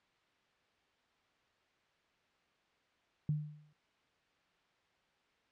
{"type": "tone with exponential decay", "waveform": "sine", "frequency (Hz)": 150.4, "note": "D3", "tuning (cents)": 42, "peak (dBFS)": -28, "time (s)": [3.29, 3.73], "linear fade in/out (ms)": 2, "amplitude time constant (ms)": 94, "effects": ["white hiss -73 dBFS RMS until 5.51 s", "low-pass 3000 Hz 12 dB/octave"]}